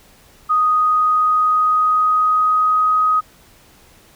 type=tone with pitch glide; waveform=sine; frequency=1244.5 to 1256.8 Hz; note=D#6 to D#6; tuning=0 to +17 cents; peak=-12 dBFS; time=0.49-3.21 s; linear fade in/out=20 ms; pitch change=+17 cents; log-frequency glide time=0.69-2.98 s; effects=pink hiss -49 dBFS RMS until 4.15 s